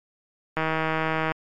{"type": "click train", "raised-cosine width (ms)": 0.5, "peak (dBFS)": -10, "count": 120, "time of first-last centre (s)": [0.57, 1.318], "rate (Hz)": 159, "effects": ["MP3 96 kbps"]}